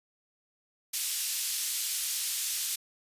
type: band-pass noise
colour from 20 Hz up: white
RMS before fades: -32 dBFS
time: 0.93-2.76 s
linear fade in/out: 10 ms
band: 3200 to 13000 Hz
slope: 12 dB/octave
effects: resampled to 32000 Hz